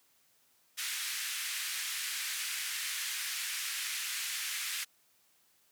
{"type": "band-pass noise", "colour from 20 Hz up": "pink", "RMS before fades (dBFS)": -37, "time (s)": [0.77, 4.85], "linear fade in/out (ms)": 20, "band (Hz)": [1700, 14000], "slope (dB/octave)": 24, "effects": ["white hiss -69 dBFS RMS until 5.71 s", "high-pass 80 Hz 12 dB/octave"]}